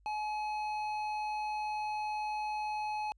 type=tone with hard clipping; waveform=sine; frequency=849 Hz; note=G#5; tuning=38 cents sharp; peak=-35 dBFS; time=0.06-3.12 s; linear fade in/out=0 ms; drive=9 dB; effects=added 50 Hz sine -62 dBFS peak until 3.17 s + resampled to 24000 Hz